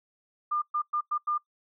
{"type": "tone bursts at uneven times", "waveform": "sine", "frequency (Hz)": 1203, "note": "D6", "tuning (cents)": 41, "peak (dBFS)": -25, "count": 5, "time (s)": [[0.51, 0.62], [0.74, 0.82], [0.93, 1.01], [1.11, 1.18], [1.27, 1.38]], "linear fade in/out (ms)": 10, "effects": ["noise-tail reverb RT60 0.1 s tail -21 dB re dry"]}